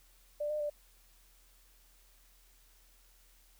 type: tone with pitch steps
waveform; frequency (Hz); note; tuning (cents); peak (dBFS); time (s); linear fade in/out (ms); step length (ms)
sine; 591 / 604 / 590; D5 / D5 / D5; +11 / +48 / +8; -32; 0.4-0.7; 10; 100
effects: added 41 Hz sine -63 dBFS peak until 3.59 s + white hiss -66 dBFS RMS until 3.59 s